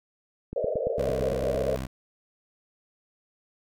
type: click train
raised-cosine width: 3 ms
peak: -22 dBFS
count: 10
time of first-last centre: 0.53-1.549 s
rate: 8.83 Hz
type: band-pass noise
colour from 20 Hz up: pink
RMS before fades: -28 dBFS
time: 0.56-1.76 s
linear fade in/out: 0 ms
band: 430 to 650 Hz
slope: 96 dB/octave
type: tone with vibrato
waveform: 15% pulse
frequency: 65.41 Hz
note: C2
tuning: in tune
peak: -25 dBFS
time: 0.98-1.87 s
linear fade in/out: 10 ms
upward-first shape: sine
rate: 18 Hz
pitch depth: 93 cents each way
effects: none